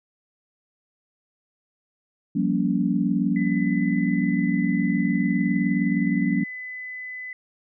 sine chord, G half-diminished seventh, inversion third, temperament just, 176.4 / 196 / 235.2 / 282.2 Hz, F3 / G3 / Bb3 / Db4, +18 / 0 / +16 / +31 cents, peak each -25 dBFS, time 2.35-6.44 s, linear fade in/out 10 ms
sine tone, 2008 Hz, B6, 28 cents sharp, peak -32 dBFS, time 3.36-7.33 s, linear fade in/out 2 ms
effects none

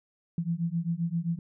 sine beating tone pair, 164.81 / 172.41 Hz, E3 / F3, 0 / -22 cents, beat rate 7.6 Hz, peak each -30 dBFS, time 0.38-1.39 s, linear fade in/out 2 ms, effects none

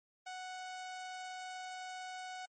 sawtooth tone, 740 Hz, F#5, in tune, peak -39 dBFS, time 0.26-2.46 s, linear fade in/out 10 ms, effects MP3 32 kbps

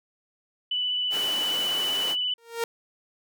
sine tone with vibrato, 2980 Hz, F#7, 12 cents sharp, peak -24 dBFS, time 0.71-2.34 s, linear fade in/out 5 ms, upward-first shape sine, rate 15 Hz, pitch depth 13 cents each way
pink high-pass noise, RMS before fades -35 dBFS, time 1.1-2.16 s, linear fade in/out 50 ms, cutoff 330 Hz, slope 12 dB/octave
sawtooth tone with exponential growth, 463.6 Hz, A#4, 10 cents flat, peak -19 dBFS, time 2.38-2.64 s, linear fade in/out 2 ms, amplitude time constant 56 ms
effects none

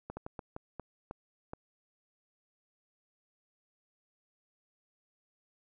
slowing click train, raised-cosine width 1 ms, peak -26 dBFS, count 8, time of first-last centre 0.1-1.534 s, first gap 70 ms, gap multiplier 1.35, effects none

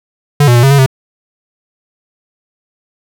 square tone with pitch steps, 145.1 / 121.3 / 119.7 / 136.2 / 140.3 / 132.5 Hz, D3 / B2 / A#2 / C#3 / C#3 / C3, -21 / -31 / +46 / -30 / +21 / +22 cents, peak -5 dBFS, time 0.4-0.862 s, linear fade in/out 5 ms, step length 77 ms, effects none

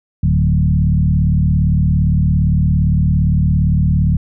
sine tone with frequency modulation, 118 Hz, A#2, 22 cents sharp, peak -10 dBFS, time 0.23-4.17 s, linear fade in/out 5 ms, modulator 37.5 Hz, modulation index 1.7, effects none

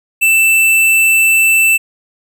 square tone, 2658 Hz, E7, 14 cents sharp, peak -8 dBFS, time 0.21-1.78 s, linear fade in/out 20 ms, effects none

